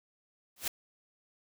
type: noise with exponential growth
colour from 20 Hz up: white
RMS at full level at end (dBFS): -27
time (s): 0.56-0.68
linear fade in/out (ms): 5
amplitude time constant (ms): 25
effects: none